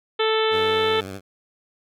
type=harmonic tone; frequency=440 Hz; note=A4; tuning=in tune; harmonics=1 / 2 / 3 / 4 / 5 / 6 / 7 / 8 / 9; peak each=-20 / -28 / -27 / -31 / -32 / -34 / -30 / -29 / -36 dBFS; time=0.19-1.01 s; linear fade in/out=10 ms
type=tone with vibrato; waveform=10% pulse; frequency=96.3 Hz; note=G2; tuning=30 cents flat; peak=-24 dBFS; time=0.5-1.21 s; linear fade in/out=50 ms; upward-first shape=sine; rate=14 Hz; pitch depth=68 cents each way
effects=none